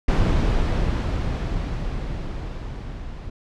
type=noise with level ramp; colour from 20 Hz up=brown; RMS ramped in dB=-17 to -35 dBFS; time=0.08-3.3 s; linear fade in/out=5 ms; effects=low-pass 5000 Hz 12 dB/octave